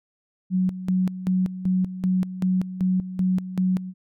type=tone with tremolo; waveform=sine; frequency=185 Hz; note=F#3; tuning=in tune; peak=-18 dBFS; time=0.5-3.94 s; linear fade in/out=50 ms; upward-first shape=square; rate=2.6 Hz; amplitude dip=75%; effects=none